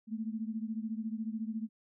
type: beating tone pair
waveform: sine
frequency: 217 / 231 Hz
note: A3 / A#3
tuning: -24 / -16 cents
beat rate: 14 Hz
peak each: -36 / -39 dBFS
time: 0.07-1.69 s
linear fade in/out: 50 ms
effects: none